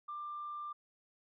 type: tone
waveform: sine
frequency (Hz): 1188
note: D6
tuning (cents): +20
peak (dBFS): -39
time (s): 0.08-0.73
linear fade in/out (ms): 10
effects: tanh soft clip ceiling -35 dBFS